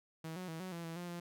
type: tone with pitch steps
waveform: sawtooth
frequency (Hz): 161.1 / 183.5 / 161.9 / 185.7 / 169.1 / 164.7 / 175.8 / 173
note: E3 / F#3 / E3 / F#3 / E3 / E3 / F3 / F3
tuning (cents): -39 / -14 / -31 / +7 / +44 / -1 / +12 / -16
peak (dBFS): -38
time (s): 0.24-1.2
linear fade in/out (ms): 5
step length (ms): 120
effects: none